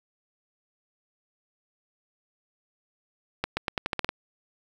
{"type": "accelerating click train", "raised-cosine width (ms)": 0.3, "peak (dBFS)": -10, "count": 9, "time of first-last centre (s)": [3.44, 4.091], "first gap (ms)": 130, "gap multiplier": 0.86, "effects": ["7-bit"]}